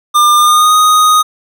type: tone with pitch glide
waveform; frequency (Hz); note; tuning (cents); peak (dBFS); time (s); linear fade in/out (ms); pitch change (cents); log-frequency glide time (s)
square; 1200 to 1244.5; D6 to D#6; +37 to 0; -6; 0.14-1.23; 20; +63; 0.36-0.74
effects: none

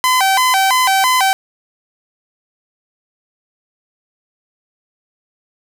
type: tone with vibrato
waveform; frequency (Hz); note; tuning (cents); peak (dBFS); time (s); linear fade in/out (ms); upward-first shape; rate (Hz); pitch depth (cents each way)
sawtooth; 886; A5; +12; -7; 0.04-1.33; 0; square; 3; 240
effects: none

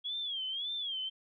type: tone with vibrato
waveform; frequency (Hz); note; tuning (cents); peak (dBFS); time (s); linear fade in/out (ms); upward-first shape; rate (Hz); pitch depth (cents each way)
sine; 3300; G#7; -12; -34; 0.04-1.1; 20; sine; 1.8; 140
effects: none

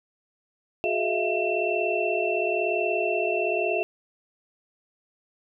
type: tone cluster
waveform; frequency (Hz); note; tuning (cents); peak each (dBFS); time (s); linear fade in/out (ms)
sine; 365.9 / 422.2 / 642 / 683 / 2691; F#4 / G#4 / E5 / F5 / E7; -19 / +29 / -46 / -39 / +35; -29; 0.84-3.83; 0
effects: none

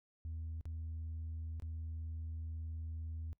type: tone with dropouts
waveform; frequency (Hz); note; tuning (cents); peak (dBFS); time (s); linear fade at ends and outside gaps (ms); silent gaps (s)
sine; 80.5; E2; -41; -38; 0.25-3.33; 0; 0.61-0.655 / 1.599-1.622
effects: noise-tail reverb RT60 0.1 s tail -25 dB re dry + tanh soft clip ceiling -38 dBFS

